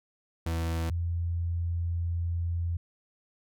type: tone pair in turn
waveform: 40% pulse / sine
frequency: 82.41 / 85.27 Hz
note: E2 / F2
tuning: 0 / -41 cents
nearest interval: minor second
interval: 59 cents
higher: second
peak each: -27 dBFS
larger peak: neither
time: 0.46-0.9 / 0.9-2.77 s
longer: second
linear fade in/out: 5 ms
effects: none